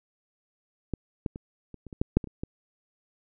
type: clicks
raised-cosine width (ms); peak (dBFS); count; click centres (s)
3; -16 / -15 / -25 / -29 / -29 / -27 / -11 / -6 / -22 / -29 / -19; 11; 0.937 / 1.262 / 1.359 / 1.743 / 1.867 / 1.928 / 2.015 / 2.17 / 2.242 / 2.273 / 2.435
effects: none